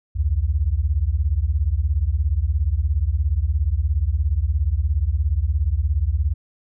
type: beating tone pair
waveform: sine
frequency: 65.2 / 82.2 Hz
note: C2 / E2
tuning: -5 / -4 cents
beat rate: 17 Hz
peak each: -20 dBFS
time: 0.15-6.34 s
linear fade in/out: 20 ms
effects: none